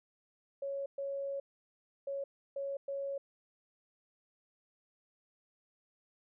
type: tone bursts at uneven times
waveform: sine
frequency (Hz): 554.4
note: C#5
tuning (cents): 0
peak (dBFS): -35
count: 5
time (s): 0.62-0.86 / 0.98-1.4 / 2.07-2.24 / 2.56-2.77 / 2.88-3.18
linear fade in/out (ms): 5
effects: none